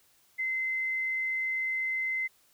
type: tone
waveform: sine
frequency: 2062 Hz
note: C7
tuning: 26 cents flat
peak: -28 dBFS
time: 0.38-2.28 s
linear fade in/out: 20 ms
effects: white hiss -65 dBFS RMS until 2.53 s